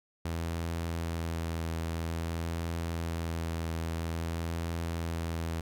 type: tone with vibrato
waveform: sawtooth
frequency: 82.9 Hz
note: E2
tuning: 10 cents sharp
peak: -28 dBFS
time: 0.25-5.61 s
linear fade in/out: 5 ms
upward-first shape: triangle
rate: 0.5 Hz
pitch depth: 18 cents each way
effects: none

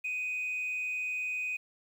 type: tone with frequency modulation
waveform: sine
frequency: 2496 Hz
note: D#7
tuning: 5 cents sharp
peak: -30 dBFS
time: 0.04-1.57 s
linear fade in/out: 10 ms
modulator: 178 Hz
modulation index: 0.25
effects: tanh soft clip ceiling -28 dBFS + 10-bit

